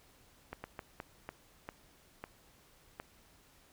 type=slowing click train; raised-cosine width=0.5 ms; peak=-26 dBFS; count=8; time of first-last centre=0.53-3 s; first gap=110 ms; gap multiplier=1.38; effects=pink hiss -64 dBFS RMS until 3.72 s